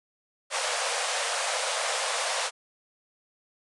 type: band-pass noise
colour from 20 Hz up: pink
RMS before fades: -29 dBFS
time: 0.5-2.51 s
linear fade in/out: 50 ms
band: 480 to 10000 Hz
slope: 96 dB/octave
effects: none